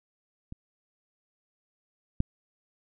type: clicks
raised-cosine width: 5 ms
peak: -27 / -12 dBFS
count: 2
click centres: 0.524 / 2.204 s
effects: none